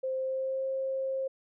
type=tone with pitch glide; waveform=sine; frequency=523.3 to 532.4 Hz; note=C5 to C5; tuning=0 to +30 cents; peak=-29 dBFS; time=0.03-1.28 s; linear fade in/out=10 ms; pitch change=+30 cents; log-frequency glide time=0.16-0.67 s; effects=none